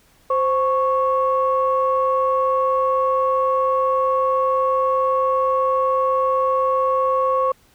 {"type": "tone pair together", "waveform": "sine", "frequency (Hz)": [522, 1106.1], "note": ["C5", "C#6"], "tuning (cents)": [-4, -4], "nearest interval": "octave + minor second", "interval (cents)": 1300, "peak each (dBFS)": -18, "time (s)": [0.3, 7.52], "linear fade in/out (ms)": 5, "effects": ["tanh soft clip ceiling -8 dBFS", "pink hiss -56 dBFS RMS until 7.74 s"]}